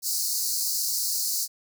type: high-pass noise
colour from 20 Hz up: pink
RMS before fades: -27 dBFS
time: 0.02-1.48 s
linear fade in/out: 50 ms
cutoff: 4300 Hz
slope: 96 dB/octave
effects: none